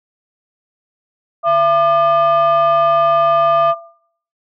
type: tone pair together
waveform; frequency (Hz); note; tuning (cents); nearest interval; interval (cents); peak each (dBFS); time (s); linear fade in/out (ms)
sine; 673.5 / 1200; E5 / D6; +37 / +37; minor seventh; 1000; -11 / -12; 1.43-3.75; 50
effects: noise-tail reverb RT60 0.6 s tail -19 dB re dry + tanh soft clip ceiling -7 dBFS